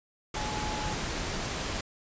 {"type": "tone in noise", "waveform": "sine", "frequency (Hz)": 850, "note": "G#5", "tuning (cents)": 40, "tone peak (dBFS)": -36, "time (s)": [0.36, 0.94], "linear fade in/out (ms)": 5, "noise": "pink", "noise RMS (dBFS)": -33, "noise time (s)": [0.34, 1.81], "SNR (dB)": -6, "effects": ["resampled to 16000 Hz"]}